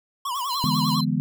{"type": "tone with vibrato", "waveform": "square", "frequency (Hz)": 1046.5, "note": "C6", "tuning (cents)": 0, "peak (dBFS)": -26, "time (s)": [0.25, 1.01], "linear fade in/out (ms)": 5, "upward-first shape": "triangle", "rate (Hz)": 10, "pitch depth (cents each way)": 180}
{"type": "noise with tremolo", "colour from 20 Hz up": "blue", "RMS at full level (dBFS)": -41, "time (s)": [0.35, 0.96], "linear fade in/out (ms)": 5, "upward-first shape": "square", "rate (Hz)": 7.6, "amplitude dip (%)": 35}
{"type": "tone", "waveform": "triangle", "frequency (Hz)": 4089, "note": "C8", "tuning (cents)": -41, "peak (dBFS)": -27, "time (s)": [0.49, 1.05], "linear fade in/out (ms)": 20}
{"type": "chord", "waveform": "sine", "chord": "E dominant seventh", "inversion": "third", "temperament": "equal with one note detuned", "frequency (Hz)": [146.83, 166.92, 207.7, 246.9], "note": ["D3", "E3", "G#3", "B3"], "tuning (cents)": [0, 22, 0, 0], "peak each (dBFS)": -26, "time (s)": [0.64, 1.2], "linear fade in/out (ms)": 0}
{"effects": []}